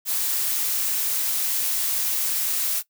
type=noise; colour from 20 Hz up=blue; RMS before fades=-24 dBFS; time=0.05-2.83 s; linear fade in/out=50 ms; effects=noise-tail reverb RT60 0.1 s tail -19 dB re dry